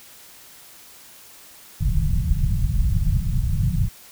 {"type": "low-pass noise", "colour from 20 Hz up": "pink", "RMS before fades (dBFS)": -20, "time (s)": [1.8, 3.89], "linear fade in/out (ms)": 10, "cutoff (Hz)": 170, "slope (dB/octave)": 48, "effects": ["white hiss -46 dBFS RMS until 4.11 s"]}